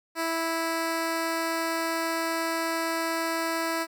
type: tone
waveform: 10% pulse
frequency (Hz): 328.7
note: E4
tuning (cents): -5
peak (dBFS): -18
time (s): 0.15-3.87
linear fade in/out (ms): 50
effects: none